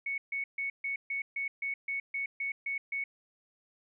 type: tone bursts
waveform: sine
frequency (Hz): 2217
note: C#7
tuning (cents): 0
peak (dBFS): -31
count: 12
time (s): 0.06-3.04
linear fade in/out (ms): 5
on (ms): 120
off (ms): 140
effects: none